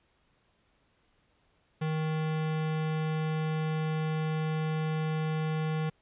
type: tone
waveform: square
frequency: 156.8 Hz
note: D#3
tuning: 14 cents sharp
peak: -29 dBFS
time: 1.81-5.9 s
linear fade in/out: 10 ms
effects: pink hiss -70 dBFS RMS until 6.01 s + resampled to 8000 Hz